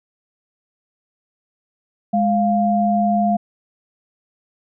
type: tone pair together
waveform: sine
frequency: 207.7 / 698.5 Hz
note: G#3 / F5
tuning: 0 / 0 cents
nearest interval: octave + major sixth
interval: 2100 cents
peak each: -17 dBFS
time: 2.13-3.37 s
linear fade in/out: 10 ms
effects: none